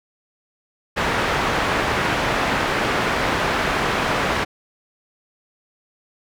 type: low-pass noise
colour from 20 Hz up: white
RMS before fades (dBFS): -21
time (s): 0.96-4.45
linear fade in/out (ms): 20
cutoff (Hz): 1700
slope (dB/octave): 12
effects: none